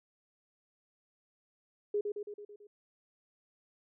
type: tone with echo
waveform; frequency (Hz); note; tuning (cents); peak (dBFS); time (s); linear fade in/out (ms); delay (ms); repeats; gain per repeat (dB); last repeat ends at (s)
sine; 413.3; G#4; -8; -28; 1.94-2.01; 5; 110; 6; -4; 2.67
effects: none